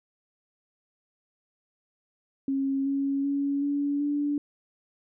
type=tone with pitch steps; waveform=sine; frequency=272 / 276.4 / 280.9 / 285.5 / 290.2 Hz; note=C#4 / C#4 / C#4 / D4 / D4; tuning=-33 / -5 / +23 / -49 / -21 cents; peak=-24 dBFS; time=2.48-4.38 s; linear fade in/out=2 ms; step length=380 ms; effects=none